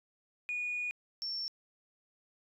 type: tone pair in turn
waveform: sine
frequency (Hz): 2455 / 5435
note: D#7 / F8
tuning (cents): -24 / -48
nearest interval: octave + major second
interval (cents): 1376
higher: second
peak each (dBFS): -32 / -34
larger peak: first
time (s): 0.49-0.91 / 1.22-1.48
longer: first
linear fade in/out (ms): 0
effects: tanh soft clip ceiling -29 dBFS